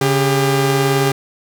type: tone pair together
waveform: sawtooth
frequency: 139.6 / 400 Hz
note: C#3 / G4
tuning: +13 / +35 cents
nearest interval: octave + tritone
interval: 1822 cents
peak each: -12 dBFS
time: 0.01-1.12 s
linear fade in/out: 5 ms
effects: none